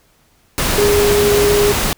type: tone in noise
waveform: sine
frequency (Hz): 411.1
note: G#4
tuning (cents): -18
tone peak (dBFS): -11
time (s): 0.78-1.72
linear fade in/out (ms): 0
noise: pink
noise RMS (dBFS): -17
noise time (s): 0.58-1.93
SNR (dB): +3
effects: pink hiss -55 dBFS RMS until 1.97 s